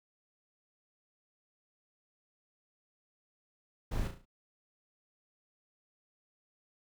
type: noise with echo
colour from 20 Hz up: brown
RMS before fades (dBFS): -34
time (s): 3.91-4.08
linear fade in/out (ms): 10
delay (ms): 35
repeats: 5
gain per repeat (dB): -6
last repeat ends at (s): 4.255
effects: none